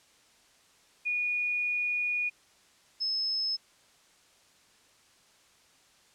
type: tone pair in turn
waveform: sine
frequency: 2452 / 5196 Hz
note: D#7 / E8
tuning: -26 / -26 cents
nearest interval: octave + minor second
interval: 1300 cents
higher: second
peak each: -27 dBFS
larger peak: neither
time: 1.05-2.3 / 3-3.57 s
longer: first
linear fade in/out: 20 ms
effects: white hiss -62 dBFS RMS until 6.14 s + low-pass 8000 Hz 12 dB/octave